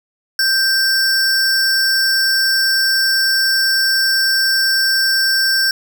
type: tone pair together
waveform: square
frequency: 1568 / 5410 Hz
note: G6 / E8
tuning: 0 / +44 cents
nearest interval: octave + major sixth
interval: 2144 cents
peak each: -16 dBFS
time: 0.39-5.71 s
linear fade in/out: 2 ms
effects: none